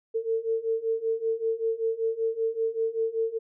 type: beating tone pair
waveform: sine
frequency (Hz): 447.7 / 452.9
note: A4 / A#4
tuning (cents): +30 / -50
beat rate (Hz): 5.2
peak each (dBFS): -29 / -27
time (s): 0.14-3.39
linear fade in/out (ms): 20
effects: none